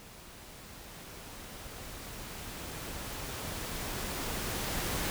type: noise with level ramp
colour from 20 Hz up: pink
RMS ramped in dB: -51 to -33 dBFS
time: 0-5.1 s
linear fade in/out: 0 ms
effects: none